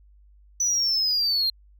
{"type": "linear sweep", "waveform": "sine", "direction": "down", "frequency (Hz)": [5990, 4156], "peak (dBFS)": -18, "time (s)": [0.6, 1.5], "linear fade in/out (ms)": 5, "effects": ["tanh soft clip ceiling -19 dBFS", "added 50 Hz sine -51 dBFS peak until 1.79 s"]}